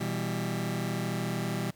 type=chord; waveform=sawtooth; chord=E minor; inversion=second; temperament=just; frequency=123.61 / 164.81 / 197.78 Hz; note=B2 / E3 / G3; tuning=+2 / 0 / +16 cents; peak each=-30 dBFS; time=0-1.71 s; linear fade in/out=10 ms; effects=pink hiss -62 dBFS RMS until 1.75 s